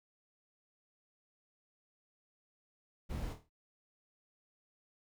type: noise with echo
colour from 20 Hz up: brown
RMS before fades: -39 dBFS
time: 3.09-3.34 s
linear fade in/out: 20 ms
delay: 26 ms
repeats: 6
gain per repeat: -6 dB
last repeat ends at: 3.496 s
effects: none